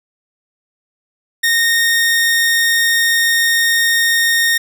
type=tone; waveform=sawtooth; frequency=1847 Hz; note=A#6; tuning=16 cents flat; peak=-8 dBFS; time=1.43-4.58 s; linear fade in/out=10 ms; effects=none